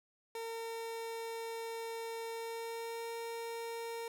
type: tone with pitch glide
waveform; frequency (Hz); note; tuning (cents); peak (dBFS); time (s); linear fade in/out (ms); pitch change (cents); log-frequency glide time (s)
30% pulse; 456.4 to 461.7; A#4 to A#4; -37 to -17; -37; 0.35-4.08; 2; +20; 2.3-3.11
effects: none